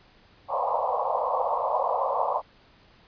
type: band-pass noise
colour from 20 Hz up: white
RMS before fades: -26 dBFS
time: 0.48-2.42 s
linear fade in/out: 50 ms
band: 490 to 1100 Hz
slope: 96 dB/octave
effects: pink hiss -57 dBFS RMS until 3.07 s + resampled to 11025 Hz